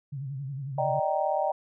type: tone with vibrato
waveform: sine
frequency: 136.8 Hz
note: C#3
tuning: 23 cents flat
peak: -32 dBFS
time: 0.12-1 s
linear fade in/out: 10 ms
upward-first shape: sine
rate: 11 Hz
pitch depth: 100 cents each way
type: chord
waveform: sine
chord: Eb major seventh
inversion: third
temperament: just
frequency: 583.4 / 622.3 / 777.8 / 933.4 Hz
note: D5 / Eb5 / G5 / Bb5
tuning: -12 / 0 / -14 / +2 cents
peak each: -30 / -29 / -28 / -33 dBFS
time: 0.78-1.52 s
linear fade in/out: 5 ms
effects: none